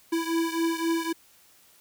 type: beating tone pair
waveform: square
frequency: 329.6 / 333.4 Hz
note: E4 / E4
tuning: 0 / +20 cents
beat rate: 3.8 Hz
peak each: -27 / -30 dBFS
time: 0.12-1.13 s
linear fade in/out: 10 ms
effects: white hiss -58 dBFS RMS until 1.8 s